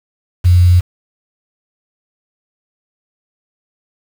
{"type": "tone with quantisation", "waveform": "sine", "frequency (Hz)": 88.9, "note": "F2", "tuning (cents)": 31, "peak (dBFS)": -5, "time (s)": [0.44, 0.81], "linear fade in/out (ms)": 20, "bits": 5, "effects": []}